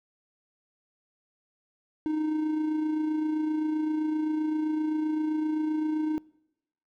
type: tone with amplitude modulation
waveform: triangle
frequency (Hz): 309.2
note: D#4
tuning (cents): -11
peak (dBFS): -22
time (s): 2.06-6.18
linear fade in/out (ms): 0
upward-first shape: sine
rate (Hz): 27.7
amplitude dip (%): 40
effects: noise-tail reverb RT60 0.9 s tail -24 dB re dry